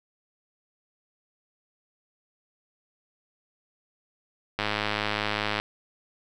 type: click train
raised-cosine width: 0.3 ms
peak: -10 dBFS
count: 107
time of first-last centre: 4.59-5.6 s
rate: 105 Hz
effects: none